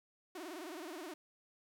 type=tone with vibrato; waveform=sawtooth; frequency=336.3 Hz; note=E4; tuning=35 cents sharp; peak=-40 dBFS; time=0.35-1.14 s; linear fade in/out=5 ms; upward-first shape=sine; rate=19 Hz; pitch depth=200 cents each way; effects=12-bit